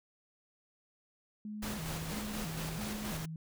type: tone with vibrato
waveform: sine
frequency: 184 Hz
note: F#3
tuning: 9 cents flat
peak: -39 dBFS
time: 1.45-3.36 s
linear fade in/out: 2 ms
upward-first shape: square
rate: 1.5 Hz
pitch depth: 240 cents each way
type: noise with tremolo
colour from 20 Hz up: pink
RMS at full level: -40 dBFS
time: 1.62-3.26 s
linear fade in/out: 10 ms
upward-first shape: square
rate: 4.2 Hz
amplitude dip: 30%
effects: none